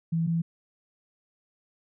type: tone pair in turn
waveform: sine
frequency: 164.81 / 166.44 Hz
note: E3 / E3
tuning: 0 / +17 cents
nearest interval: unison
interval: 17 cents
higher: second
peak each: -23 dBFS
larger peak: neither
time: 0.12-0.27 / 0.27-0.42 s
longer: neither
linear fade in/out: 10 ms
effects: none